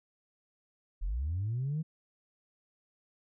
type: linear sweep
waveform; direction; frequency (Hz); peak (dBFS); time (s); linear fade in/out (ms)
sine; up; 36.12 to 162.9; -29; 1.01-1.83; 20
effects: tanh soft clip ceiling -27 dBFS